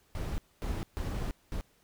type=noise bursts at uneven times; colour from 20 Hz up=brown; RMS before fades=-34 dBFS; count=4; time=0.15-0.38 / 0.62-0.83 / 0.97-1.31 / 1.52-1.61 s; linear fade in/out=0 ms; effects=pink hiss -67 dBFS RMS until 1.83 s